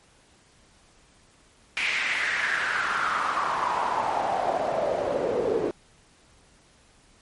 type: noise with band-pass filter sweep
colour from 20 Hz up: pink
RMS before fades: -26 dBFS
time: 1.77-5.71 s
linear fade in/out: 0 ms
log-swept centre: 2400 to 410 Hz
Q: 4.7
effects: pink hiss -58 dBFS RMS until 7.21 s + MP3 48 kbps